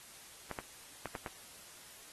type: clicks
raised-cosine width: 0.5 ms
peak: -24 dBFS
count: 5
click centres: 0.513 / 0.588 / 1.057 / 1.152 / 1.262 s
effects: white hiss -54 dBFS RMS until 2.12 s + AAC 32 kbps